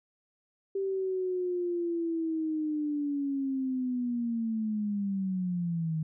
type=linear sweep; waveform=sine; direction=down; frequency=392 to 155.6 Hz; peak=-28 dBFS; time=0.75-6.03 s; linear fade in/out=5 ms; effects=none